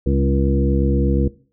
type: harmonic tone with a mistuned harmonic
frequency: 68.4 Hz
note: C#2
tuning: 23 cents flat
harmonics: 1 / 2 / 3 / 4 / 5 / 7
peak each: -18 / -21 / -23 / -24 / -25 / -26 dBFS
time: 0.06-1.28 s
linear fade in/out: 5 ms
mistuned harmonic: 3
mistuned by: -23 cents
effects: noise-tail reverb RT60 0.4 s tail -18 dB re dry